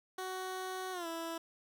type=tone with pitch glide; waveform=15% pulse; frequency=373.3 to 330.7 Hz; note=F#4 to E4; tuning=+15 to +6 cents; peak=-32 dBFS; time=0.18-1.38 s; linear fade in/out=5 ms; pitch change=-209 cents; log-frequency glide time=0.92-1.07 s; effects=none